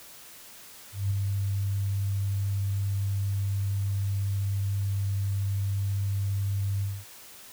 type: tone with ADSR envelope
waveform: sine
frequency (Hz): 99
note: G2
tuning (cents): +18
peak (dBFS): -22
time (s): 0.92-7.05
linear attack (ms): 190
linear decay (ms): 5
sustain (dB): -3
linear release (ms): 230
effects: white hiss -48 dBFS RMS until 7.52 s